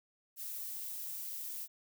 violet noise, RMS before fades -42 dBFS, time 0.36-1.68 s, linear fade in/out 50 ms, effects none

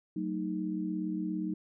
sine chord, D# diminished, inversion first, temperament just, 186.68 / 224 / 311.1 Hz, F#3 / A3 / D#4, +16 / +31 / 0 cents, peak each -35 / -39 / -34 dBFS, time 0.16-1.54 s, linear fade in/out 5 ms, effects none

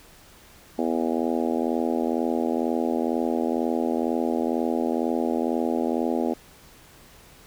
harmonic tone, 82.1 Hz, E2, 6 cents flat, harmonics 3 / 4 / 5 / 6 / 7 / 8 / 9 / 10, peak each -26 / -28 / -30 / -32 / -33 / -34 / -35 / -36 dBFS, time 0.78-6.34 s, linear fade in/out 10 ms, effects pink hiss -51 dBFS RMS until 7.46 s

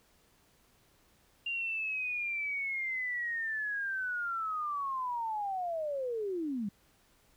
sine linear sweep, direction down, 2794 to 190.6 Hz, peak -32 dBFS, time 1.46-6.69 s, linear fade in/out 5 ms, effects pink hiss -67 dBFS RMS until 7.36 s

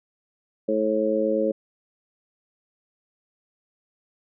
harmonic tone, 108.6 Hz, A2, 22 cents flat, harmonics 2 / 3 / 4 / 5, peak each -28 / -27 / -26 / -23 dBFS, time 0.68-1.52 s, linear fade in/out 10 ms, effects none

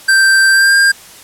square tone with pitch glide, 1568 to 1602.8 Hz, G6 to G6, 0 to +38 cents, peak -7 dBFS, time 0.08-0.92 s, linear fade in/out 10 ms, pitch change +38 cents, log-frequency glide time 0.5-0.76 s, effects white hiss -37 dBFS RMS until 1.23 s + low-pass 12000 Hz 12 dB/octave

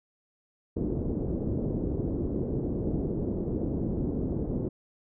white low-pass noise, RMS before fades -30 dBFS, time 0.76-4.69 s, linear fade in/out 10 ms, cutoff 380 Hz, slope 24 dB/octave, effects none

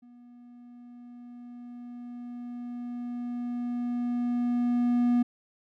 triangle tone with level ramp, 242.3 Hz, B3, 33 cents flat, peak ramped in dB -48 to -18 dBFS, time 0.02-5.23 s, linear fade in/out 10 ms, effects none

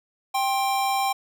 square tone pair together, 786.3 / 1061 Hz, G5 / C6, +5 / +24 cents, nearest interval perfect fourth, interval 519 cents, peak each -23 / -29 dBFS, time 0.34-1.13 s, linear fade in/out 10 ms, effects none

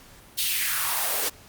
white noise with high-pass filter sweep, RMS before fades -25 dBFS, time 0.37-1.3 s, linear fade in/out 20 ms, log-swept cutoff 3700 to 370 Hz, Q 2.2, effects pink hiss -50 dBFS RMS until 1.48 s + Opus 48 kbps

